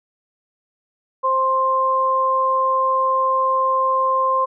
sine tone pair together, 525.5 / 1051 Hz, C5 / C6, +7 / +7 cents, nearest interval octave, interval 1200 cents, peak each -22 / -16 dBFS, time 1.23-4.46 s, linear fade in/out 20 ms, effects none

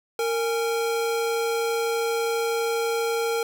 square tone pair together, 460.8 / 823 Hz, A#4 / G#5, -20 / -16 cents, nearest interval minor seventh, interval 1004 cents, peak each -24 / -32 dBFS, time 0.19-3.43 s, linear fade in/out 2 ms, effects 9-bit

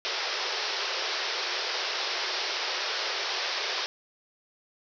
white band-pass noise, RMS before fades -31 dBFS, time 0.05-3.86 s, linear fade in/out 0 ms, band 350 to 5600 Hz, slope 96 dB/octave, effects none

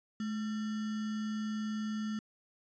sine tone with sample-and-hold, 214.8 Hz, A3, 41 cents flat, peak -33 dBFS, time 0.2-2.19 s, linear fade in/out 2 ms, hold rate 1575 Hz, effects resampled to 16000 Hz

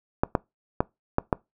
clicks, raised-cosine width 1 ms, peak -6 dBFS, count 5, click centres 0.235 / 0.352 / 0.805 / 1.184 / 1.328 s, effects noise-tail reverb RT60 0.2 s tail -23 dB re dry

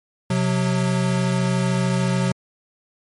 square tone pair together, 128.8 / 182.39 Hz, C3 / F#3, -27 / -25 cents, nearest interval tritone, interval 602 cents, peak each -22 / -21 dBFS, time 0.3-2.32 s, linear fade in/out 5 ms, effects MP3 48 kbps

